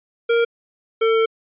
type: tone pair in turn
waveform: square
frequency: 466.2 / 449.3 Hz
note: A#4 / A4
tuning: 0 / +36 cents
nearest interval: minor second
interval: 64 cents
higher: first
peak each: -15 dBFS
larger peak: neither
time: 0.29-0.45 / 1.01-1.26 s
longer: second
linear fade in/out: 10 ms
effects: resampled to 8000 Hz

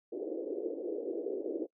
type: band-pass noise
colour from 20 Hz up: pink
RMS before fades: -37 dBFS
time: 0.12-1.67 s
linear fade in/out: 10 ms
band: 320 to 510 Hz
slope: 48 dB/octave
effects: noise-tail reverb RT60 0.1 s tail -23 dB re dry

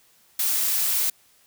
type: noise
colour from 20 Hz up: blue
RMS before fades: -23 dBFS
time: 0.39-1.1 s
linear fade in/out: 5 ms
effects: white hiss -59 dBFS RMS until 1.46 s

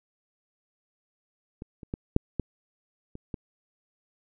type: clicks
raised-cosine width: 3 ms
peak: -25 / -29 / -18 / -6 / -14 / -27 / -20 dBFS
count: 7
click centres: 1.621 / 1.832 / 1.939 / 2.164 / 2.397 / 3.154 / 3.342 s
effects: none

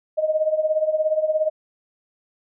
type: tone with tremolo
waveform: sine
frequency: 622.3 Hz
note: D#5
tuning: in tune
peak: -14 dBFS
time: 0.17-1.5 s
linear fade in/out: 20 ms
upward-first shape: triangle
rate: 17 Hz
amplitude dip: 85%
effects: none

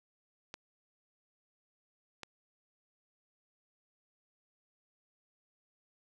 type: clicks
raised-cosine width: 0.2 ms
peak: -25 dBFS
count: 2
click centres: 0.541 / 2.233 s
effects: none

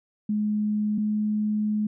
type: tone pair in turn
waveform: sine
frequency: 210.8 / 211.9 Hz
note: G#3 / G#3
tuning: +26 / +35 cents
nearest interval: unison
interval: 9 cents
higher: second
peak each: -22 dBFS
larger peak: neither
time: 0.29-0.98 / 0.98-1.87 s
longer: second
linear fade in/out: 5 ms
effects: none

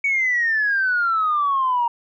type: exponential sweep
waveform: sine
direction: down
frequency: 2258 to 932.3 Hz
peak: -16 dBFS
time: 0.04-1.88 s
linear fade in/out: 5 ms
effects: tanh soft clip ceiling -12 dBFS

